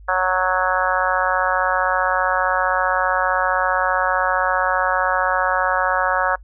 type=harmonic tone; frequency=184.7 Hz; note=F#3; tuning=3 cents flat; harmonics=3 / 4 / 5 / 6 / 7 / 8 / 9; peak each=-24 / -24 / -24 / -24 / -24 / -24 / -24 dBFS; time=0.08-6.36 s; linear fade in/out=10 ms; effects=noise-tail reverb RT60 0.1 s tail -25 dB re dry + added 50 Hz sine -39 dBFS peak until 6.43 s